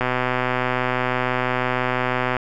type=click train; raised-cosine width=0.5 ms; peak=-6 dBFS; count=298; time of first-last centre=0.01-2.367 s; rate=126 Hz; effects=none